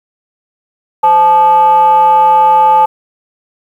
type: tone with frequency modulation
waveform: sine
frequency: 868 Hz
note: A5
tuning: 24 cents flat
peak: -3 dBFS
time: 1.03-2.86 s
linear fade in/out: 10 ms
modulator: 348 Hz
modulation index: 0.43
effects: tanh soft clip ceiling 0 dBFS + 7-bit